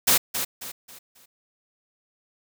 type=noise with echo; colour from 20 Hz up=white; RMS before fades=-18 dBFS; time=0.07-0.18 s; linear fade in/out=10 ms; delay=270 ms; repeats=4; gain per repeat=-9 dB; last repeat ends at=1.26 s; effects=none